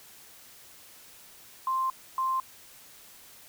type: tone pair in turn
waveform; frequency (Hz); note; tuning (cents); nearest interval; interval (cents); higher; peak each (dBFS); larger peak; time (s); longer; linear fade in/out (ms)
sine; 1050 / 1050; C6 / C6; +6 / +6; unison; 0; neither; -25 / -25; neither; 1.67-1.9 / 2.18-2.4; first; 2
effects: white hiss -52 dBFS RMS until 3.48 s